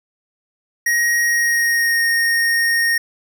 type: tone with pitch glide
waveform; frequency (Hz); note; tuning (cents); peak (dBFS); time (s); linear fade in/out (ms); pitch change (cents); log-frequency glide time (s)
square; 1886 to 1853.6; A#6 to A#6; +20 to -10; -15; 0.86-2.98; 5; -30; 1.21-2.06
effects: none